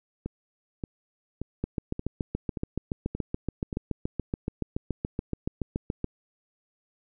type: two click trains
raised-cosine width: 3 ms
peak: -19 / -15 dBFS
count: 7 / 32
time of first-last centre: 0.26-3.728 / 1.64-6.043 s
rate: 1.73 / 7.04 Hz
effects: none